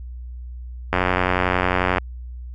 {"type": "click train", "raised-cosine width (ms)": 0.5, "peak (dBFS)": -3, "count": 97, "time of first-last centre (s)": [0.93, 1.983], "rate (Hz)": 91.2, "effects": ["added 61 Hz sine -31 dBFS peak until 2.54 s"]}